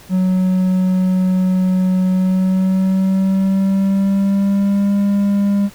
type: tone with pitch glide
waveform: triangle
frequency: 185.3 to 200.9 Hz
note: F#3 to G3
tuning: +3 to +43 cents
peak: -10 dBFS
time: 0.09-5.7 s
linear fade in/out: 50 ms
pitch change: +140 cents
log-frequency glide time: 2.09-4.96 s
effects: pink hiss -42 dBFS RMS until 5.74 s